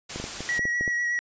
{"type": "noise", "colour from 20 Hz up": "white", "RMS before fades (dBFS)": -34, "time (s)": [0.09, 0.59], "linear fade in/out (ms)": 10}
{"type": "clicks", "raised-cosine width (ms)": 2, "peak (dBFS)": -20, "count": 8, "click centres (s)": [0.16, 0.2, 0.241, 0.406, 0.593, 0.654, 0.81, 0.878]}
{"type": "tone with vibrato", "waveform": "triangle", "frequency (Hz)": 1919, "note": "A#6", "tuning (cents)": 50, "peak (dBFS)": -22, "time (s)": [0.49, 1.19], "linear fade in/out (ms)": 0, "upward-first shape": "sine", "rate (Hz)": 8.1, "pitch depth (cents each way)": 18}
{"effects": ["resampled to 16000 Hz"]}